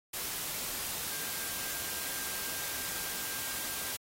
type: tone in noise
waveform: sine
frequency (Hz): 1593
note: G6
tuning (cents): +27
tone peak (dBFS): -48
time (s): 1.11-3.92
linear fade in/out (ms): 10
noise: white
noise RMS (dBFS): -37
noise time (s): 0.13-3.97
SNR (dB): -14
effects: AAC 48 kbps